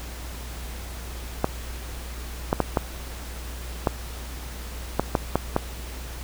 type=clicks; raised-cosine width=1 ms; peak=-5 dBFS; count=9; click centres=1.444 / 2.529 / 2.603 / 2.772 / 3.872 / 4.996 / 5.152 / 5.356 / 5.564 s; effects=added 60 Hz sine -34 dBFS peak until 6.23 s + pink hiss -40 dBFS RMS until 6.23 s